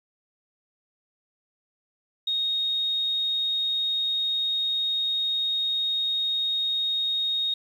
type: tone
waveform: sine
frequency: 3729 Hz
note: A#7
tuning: in tune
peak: -23 dBFS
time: 2.27-7.54 s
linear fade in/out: 5 ms
effects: 9-bit